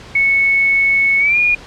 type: tone with pitch glide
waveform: sine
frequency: 2207 to 2435 Hz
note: C#7 to D#7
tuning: -8 to -38 cents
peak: -10 dBFS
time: 0.15-1.55 s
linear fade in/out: 5 ms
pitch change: +170 cents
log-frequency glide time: 1.19-1.38 s
effects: pink hiss -36 dBFS RMS until 1.66 s + low-pass 5000 Hz 12 dB/octave